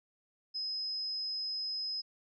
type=tone; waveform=sine; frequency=5080 Hz; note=D#8; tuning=35 cents sharp; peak=-34 dBFS; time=0.54-2.02 s; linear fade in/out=20 ms; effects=none